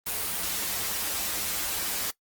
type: noise with comb filter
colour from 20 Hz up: white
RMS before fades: -30 dBFS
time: 0.06-2.11 s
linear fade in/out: 10 ms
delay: 7.9 ms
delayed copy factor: -0.8
effects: noise-tail reverb RT60 0.1 s tail -19 dB re dry + Opus 32 kbps